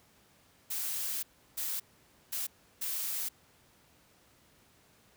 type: noise bursts at uneven times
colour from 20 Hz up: blue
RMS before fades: -35 dBFS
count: 4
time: 0.7-1.23 / 1.57-1.8 / 2.32-2.47 / 2.81-3.29 s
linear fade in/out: 10 ms
effects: pink hiss -64 dBFS RMS until 5.16 s + high-pass 60 Hz 12 dB/octave